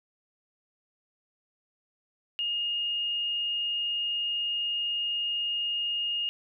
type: tone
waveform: sine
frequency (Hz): 2846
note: F7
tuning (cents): +32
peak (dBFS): -27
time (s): 2.39-6.29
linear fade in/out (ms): 0
effects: none